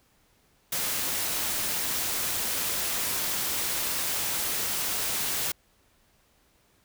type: noise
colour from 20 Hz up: white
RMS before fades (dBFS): -29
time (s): 0.72-5.52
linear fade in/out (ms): 5
effects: pink hiss -65 dBFS RMS until 6.84 s